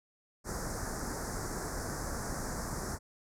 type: band-stop noise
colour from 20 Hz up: pink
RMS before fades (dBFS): -37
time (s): 0.44-2.99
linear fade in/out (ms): 50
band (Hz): 1800 to 5100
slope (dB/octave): 48
effects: low-pass 10000 Hz 12 dB/octave